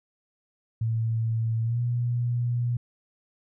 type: tone with pitch glide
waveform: sine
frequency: 113.2 to 120.63 Hz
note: A2 to B2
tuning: +50 to -40 cents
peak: -23 dBFS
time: 0.81-2.77 s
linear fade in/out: 5 ms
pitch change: +110 cents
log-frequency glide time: 1.63-1.8 s
effects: none